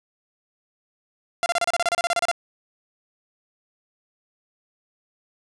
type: tone bursts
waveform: sawtooth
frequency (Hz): 690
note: F5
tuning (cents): -21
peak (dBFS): -15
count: 15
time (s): 1.43-2.314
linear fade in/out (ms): 0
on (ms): 30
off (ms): 31
effects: resampled to 24000 Hz + 9-bit